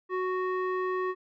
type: tone with low-pass filter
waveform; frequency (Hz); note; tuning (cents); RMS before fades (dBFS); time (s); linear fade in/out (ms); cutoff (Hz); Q
square; 370; F#4; 0; -30; 0.09-1.15; 50; 1500; 4.1
effects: none